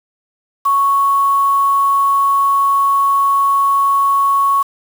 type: tone with quantisation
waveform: sine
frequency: 1108.7 Hz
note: C#6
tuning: in tune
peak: -10 dBFS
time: 0.65-4.63 s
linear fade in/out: 10 ms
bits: 5
effects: none